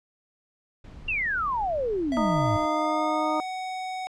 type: noise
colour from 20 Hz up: brown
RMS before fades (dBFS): -42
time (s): 0.84-2.66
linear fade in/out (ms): 5
type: exponential sweep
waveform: sine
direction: down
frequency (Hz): 2808 to 98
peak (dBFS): -24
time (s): 1.08-2.57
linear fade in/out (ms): 5
type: tone with pitch glide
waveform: square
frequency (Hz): 661 to 746.2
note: E5 to F#5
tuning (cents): +5 to +14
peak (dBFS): -31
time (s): 2.12-4.07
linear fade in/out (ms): 0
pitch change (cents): +209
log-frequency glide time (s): 2.3-3.39
type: harmonic tone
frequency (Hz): 308.3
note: D#4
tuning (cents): -16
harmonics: 1 / 2 / 3 / 4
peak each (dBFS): -29 / -29 / -29 / -29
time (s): 2.17-3.4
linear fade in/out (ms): 0
effects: low-pass 6000 Hz 12 dB/octave